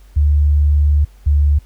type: tone pair in turn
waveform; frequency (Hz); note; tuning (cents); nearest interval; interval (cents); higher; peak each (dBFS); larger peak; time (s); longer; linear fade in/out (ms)
sine; 73.42 / 72.79; D2 / D2; 0 / -15; unison; 15; first; -9; neither; 0.16-1.05 / 1.26-1.59; first; 10
effects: added 48 Hz sine -40 dBFS peak until 1.65 s + pink hiss -54 dBFS RMS until 1.65 s